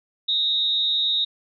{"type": "tone with amplitude modulation", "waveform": "sine", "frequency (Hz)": 3748, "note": "A#7", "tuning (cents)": 9, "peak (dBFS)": -16, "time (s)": [0.28, 1.25], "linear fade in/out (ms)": 10, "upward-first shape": "sine", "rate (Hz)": 227, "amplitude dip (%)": 65, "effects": []}